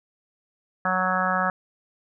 harmonic tone, 185.1 Hz, F#3, 1 cent sharp, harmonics 1 / 3 / 4 / 5 / 6 / 7 / 8 / 9, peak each -30 / -31 / -28 / -32 / -30 / -26 / -32 / -28 dBFS, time 0.85-1.5 s, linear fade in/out 2 ms, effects none

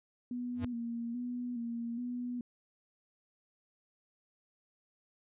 sine tone with vibrato, 239.4 Hz, A#3, 46 cents sharp, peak -35 dBFS, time 0.31-2.41 s, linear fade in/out 2 ms, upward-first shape square, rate 1.2 Hz, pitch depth 41 cents each way
square tone with exponential growth, 95.6 Hz, G2, 43 cents flat, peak -32 dBFS, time 0.54-0.65 s, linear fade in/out 5 ms, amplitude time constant 23 ms
effects resampled to 8000 Hz

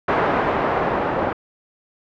blue noise with low-pass filter sweep, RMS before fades -20 dBFS, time 0.08-1.33 s, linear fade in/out 5 ms, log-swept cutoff 880 to 580 Hz, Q 0.74, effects low-pass 2000 Hz 12 dB/octave

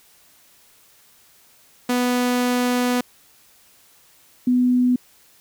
sawtooth / sine tone pair in turn, 246.9 / 248.8 Hz, B3 / B3, 0 / +13 cents, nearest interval unison, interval 13 cents, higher second, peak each -14 dBFS, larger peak neither, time 1.89-3.01 / 4.47-4.96 s, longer first, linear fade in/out 5 ms, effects white hiss -54 dBFS RMS until 5.4 s

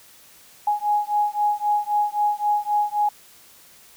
sine beating tone pair, 830.6 / 834.4 Hz, G#5 / G#5, 0 / +8 cents, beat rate 3.8 Hz, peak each -22 dBFS, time 0.67-3.09 s, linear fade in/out 5 ms, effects white hiss -50 dBFS RMS until 3.96 s

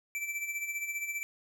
square tone with tremolo, 2330 Hz, D7, 14 cents flat, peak -32 dBFS, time 0.15-1.23 s, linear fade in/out 0 ms, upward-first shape sine, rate 15 Hz, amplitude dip 60%, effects none

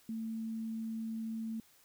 sine tone, 223.6 Hz, A3, 28 cents sharp, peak -36 dBFS, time 0.09-1.6 s, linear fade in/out 2 ms, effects white hiss -65 dBFS RMS until 1.84 s

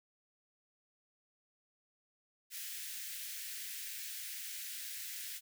white high-pass noise, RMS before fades -44 dBFS, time 2.5-5.41 s, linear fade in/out 50 ms, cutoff 1600 Hz, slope 48 dB/octave, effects none

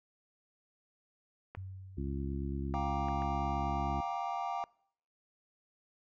clicks, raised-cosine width 0.5 ms, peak -30 dBFS, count 3, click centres 1.55 / 3.085 / 3.221 s
sine tone with exponential decay, 94.8 Hz, F#2, 43 cents sharp, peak -39 dBFS, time 1.57-3.14 s, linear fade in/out 5 ms, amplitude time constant 340 ms
harmonic tone, 68.9 Hz, C#2, 10 cents flat, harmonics 1 / 2 / 3 / 4 / 5, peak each -37 / -40 / -42 / -43 / -44 dBFS, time 1.97-4.01 s, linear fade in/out 10 ms
triangle chord, G minor seventh, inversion third, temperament just, 705.6 / 784 / 940.8 / 1176 Hz, F5 / G5 / Bb5 / D6, +18 / 0 / +16 / +2 cents, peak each -37 / -36 / -39 / -40 dBFS, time 2.74-4.64 s, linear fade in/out 0 ms
effects noise-tail reverb RT60 0.6 s tail -24 dB re dry + resampled to 16000 Hz

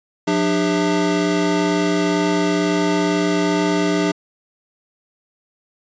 square tone cluster, 179.4 / 299.5 / 401.6 / 653 Hz, F3 / D4 / G4 / E5, +47 / +34 / +42 / -17 cents, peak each -23 / -20 / -23 / -26 dBFS, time 0.27-4.12 s, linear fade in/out 10 ms, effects resampled to 16000 Hz

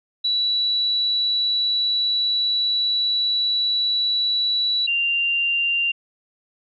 sine tone pair in turn, 3935 / 2782 Hz, B7 / F7, -7 / -7 cents, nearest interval tritone, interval 600 cents, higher first, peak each -18 / -18 dBFS, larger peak neither, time 0.24-4.87 / 4.87-5.92 s, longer first, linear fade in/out 10 ms, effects none

